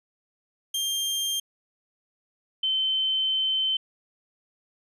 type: tone pair in turn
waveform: sawtooth / sine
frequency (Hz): 3187 / 3080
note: G7 / G7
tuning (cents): +28 / -31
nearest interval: minor second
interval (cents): 59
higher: first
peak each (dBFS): -22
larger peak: neither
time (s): 0.74-1.4 / 2.63-3.77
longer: second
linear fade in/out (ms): 5
effects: resampled to 32000 Hz